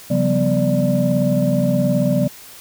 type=tone cluster; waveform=sine; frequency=136.3 / 174.7 / 193.5 / 248.7 / 588 Hz; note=C#3 / F3 / G3 / B3 / D5; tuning=-29 / +1 / -22 / +12 / +2 cents; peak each=-20 dBFS; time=0.1-2.28 s; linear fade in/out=10 ms; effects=tanh soft clip ceiling -6 dBFS + white hiss -40 dBFS RMS until 2.6 s